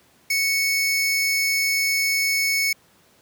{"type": "tone pair together", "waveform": "45% pulse", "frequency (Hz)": [2217, 5277], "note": ["C#7", "E8"], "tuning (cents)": [0, 1], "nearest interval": "octave + minor third", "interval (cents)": 1501, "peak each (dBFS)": [-20, -26], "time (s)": [0.3, 2.73], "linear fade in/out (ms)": 5, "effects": ["pink hiss -57 dBFS RMS until 3.21 s", "high-pass 100 Hz 12 dB/octave"]}